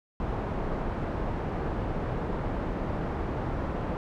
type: low-pass noise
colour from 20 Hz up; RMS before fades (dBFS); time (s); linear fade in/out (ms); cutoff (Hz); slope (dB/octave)
pink; -31; 0.2-3.97; 0; 1000; 12
effects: none